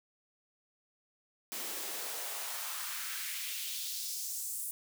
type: noise with high-pass filter sweep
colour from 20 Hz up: white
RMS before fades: -39 dBFS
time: 1.52-4.71 s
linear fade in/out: 0 ms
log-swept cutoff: 250 to 9900 Hz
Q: 1.7
effects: none